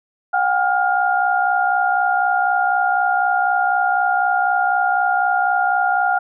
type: tone cluster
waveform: sine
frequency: 730 / 794 / 1411 Hz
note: F#5 / G5 / F6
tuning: -24 / +22 / +17 cents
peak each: -19 dBFS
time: 0.33-6.19 s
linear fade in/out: 10 ms
effects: none